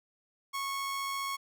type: tone with amplitude modulation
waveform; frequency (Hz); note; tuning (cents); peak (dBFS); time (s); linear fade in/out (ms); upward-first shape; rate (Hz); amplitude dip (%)
sawtooth; 1100; C#6; -14; -28; 0.53-1.37; 20; sine; 94.8; 25
effects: none